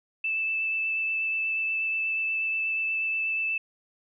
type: tone with vibrato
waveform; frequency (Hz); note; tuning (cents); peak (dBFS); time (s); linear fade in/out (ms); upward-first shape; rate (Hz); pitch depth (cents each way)
sine; 2637; E7; 0; -25; 0.24-3.58; 5; triangle; 8.3; 11
effects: none